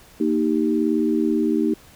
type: chord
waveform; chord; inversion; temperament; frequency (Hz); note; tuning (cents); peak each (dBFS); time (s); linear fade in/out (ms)
sine; Eb major; second; equal; 233.1 / 311.1 / 392; Bb3 / Eb4 / G4; 0 / 0 / 0; -22 / -20 / -24; 0.2-1.74; 5
effects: pink hiss -49 dBFS RMS until 1.95 s